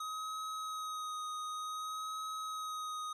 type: tone with vibrato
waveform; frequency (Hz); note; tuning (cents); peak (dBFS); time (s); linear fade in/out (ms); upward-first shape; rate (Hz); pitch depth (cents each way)
square; 1260; D#6; +21; -39; 0-3.13; 5; sine; 0.55; 19
effects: low-pass 10000 Hz 12 dB/octave